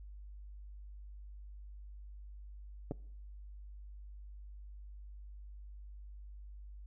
clicks, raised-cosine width 2 ms, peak -24 / -29 dBFS, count 2, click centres 2.911 / 2.918 s, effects noise-tail reverb RT60 0.7 s tail -23 dB re dry + added 50 Hz sine -47 dBFS peak until 6.86 s

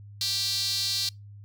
sawtooth tone with high-pass filter, 392 Hz, G4, in tune, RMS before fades -28 dBFS, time 0.21-1.09 s, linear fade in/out 2 ms, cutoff 4300 Hz, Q 5.7, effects noise-tail reverb RT60 0.2 s tail -25 dB re dry + added 102 Hz sine -43 dBFS peak until 1.44 s

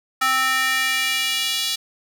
square tone with high-pass filter sweep, 261.6 Hz, C4, in tune, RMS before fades -21 dBFS, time 0.21-1.76 s, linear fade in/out 10 ms, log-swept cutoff 1300 to 3700 Hz, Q 2.2, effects none

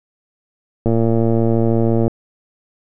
click train, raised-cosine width 2 ms, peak -4 dBFS, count 140, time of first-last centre 0.86-2.079 s, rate 114 Hz, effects none

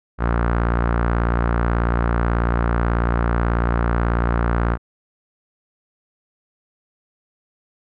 sawtooth tone with low-pass filter, 58.27 Hz, A#1, in tune, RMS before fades -19 dBFS, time 0.18-4.78 s, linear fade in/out 50 ms, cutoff 1400 Hz, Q 2.6, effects none

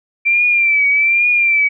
sine tone with vibrato, 2349 Hz, D7, in tune, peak -10 dBFS, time 0.25-1.69 s, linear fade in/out 20 ms, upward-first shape triangle, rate 1.2 Hz, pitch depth 75 cents each way, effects none

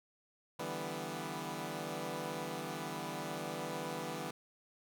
10% pulse chord, E minor seventh, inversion third, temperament equal, 146.83 / 164.81 / 196 / 246.9 Hz, D3 / E3 / G3 / B3, 0 / 0 / 0 / 0 cents, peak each -37 / -35 / -37 / -36 dBFS, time 0.59-4.31 s, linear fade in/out 5 ms, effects none

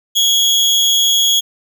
30% pulse tone with amplitude modulation, 3322 Hz, G#7, in tune, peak -5 dBFS, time 0.15-1.41 s, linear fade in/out 20 ms, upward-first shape sine, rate 207 Hz, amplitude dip 55%, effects none

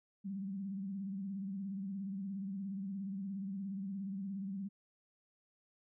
sine tone with vibrato, 195 Hz, G3, 9 cents flat, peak -38 dBFS, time 0.24-4.69 s, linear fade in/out 20 ms, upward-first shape sine, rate 17 Hz, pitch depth 75 cents each way, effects none

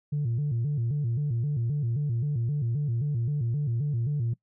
sine tone with vibrato, 130.81 Hz, C3, in tune, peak -23 dBFS, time 0.12-4.34 s, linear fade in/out 10 ms, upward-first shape square, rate 3.8 Hz, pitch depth 200 cents each way, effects noise-tail reverb RT60 0.1 s tail -23 dB re dry + tanh soft clip ceiling -22 dBFS

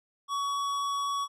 triangle tone with hard clipping, 1126 Hz, C#6, 27 cents sharp, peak -30 dBFS, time 0.28-1.28 s, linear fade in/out 50 ms, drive 17 dB, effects none

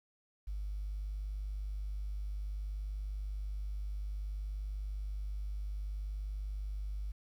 sine tone, 50.3 Hz, G1, 45 cents sharp, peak -35 dBFS, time 0.47-7.12 s, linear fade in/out 10 ms, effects tanh soft clip ceiling -32 dBFS + 11-bit

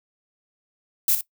violet noise with echo, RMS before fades -19 dBFS, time 1.08-1.15 s, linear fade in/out 2 ms, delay 60 ms, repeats 1, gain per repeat -9 dB, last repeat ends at 1.21 s, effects noise-tail reverb RT60 0.1 s tail -18 dB re dry

